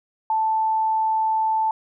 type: tone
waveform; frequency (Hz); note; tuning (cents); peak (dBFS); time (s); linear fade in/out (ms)
sine; 880; A5; 0; -18; 0.3-1.71; 2
effects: none